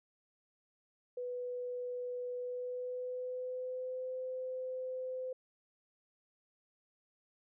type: tone with pitch glide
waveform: sine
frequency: 494.1 to 512.7 Hz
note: B4 to C5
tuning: +1 to -35 cents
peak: -37 dBFS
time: 1.17-5.33 s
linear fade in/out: 5 ms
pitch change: +64 cents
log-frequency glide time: 2.37-4.15 s
effects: none